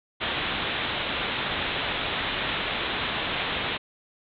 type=low-pass noise; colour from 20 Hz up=white; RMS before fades=-29 dBFS; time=0.2-3.78 s; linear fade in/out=20 ms; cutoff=3800 Hz; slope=96 dB/octave; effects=none